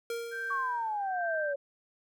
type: tone with exponential decay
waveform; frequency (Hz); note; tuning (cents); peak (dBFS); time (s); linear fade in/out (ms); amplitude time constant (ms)
square; 466.2; A#4; 0; -32; 0.1-1.16; 2; 230
type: tone with tremolo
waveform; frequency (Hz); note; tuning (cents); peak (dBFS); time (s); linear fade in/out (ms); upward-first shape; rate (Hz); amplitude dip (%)
sine; 1568; G6; 0; -32; 0.31-1.54; 20; sine; 1.2; 95
type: exponential sweep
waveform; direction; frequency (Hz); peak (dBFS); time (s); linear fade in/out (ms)
sine; down; 1138 to 554.4; -30; 0.5-1.56; 10
effects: none